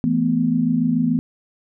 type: chord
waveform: sine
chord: E suspended fourth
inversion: none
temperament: equal with one note detuned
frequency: 166.15 / 220 / 246.9 Hz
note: E3 / A3 / B3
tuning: +14 / 0 / 0 cents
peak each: -22 / -22 / -18 dBFS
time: 0.04-1.19 s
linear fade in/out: 0 ms
effects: none